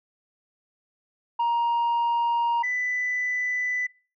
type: tone pair in turn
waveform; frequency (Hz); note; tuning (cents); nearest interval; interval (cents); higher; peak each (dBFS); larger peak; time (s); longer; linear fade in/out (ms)
sine; 940 / 1991.8; A#5 / B6; +14 / +14; octave + minor second; 1300; second; -18 / -23; first; 1.39-2.63 / 2.63-3.87; neither; 10
effects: noise-tail reverb RT60 0.4 s tail -24 dB re dry + tanh soft clip ceiling -20 dBFS